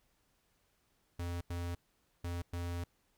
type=tone bursts at uneven times; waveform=square; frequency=86.8 Hz; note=F2; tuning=10 cents flat; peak=-37 dBFS; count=4; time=1.19-1.41 / 1.5-1.75 / 2.24-2.42 / 2.53-2.84 s; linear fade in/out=5 ms; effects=pink hiss -75 dBFS RMS until 3.17 s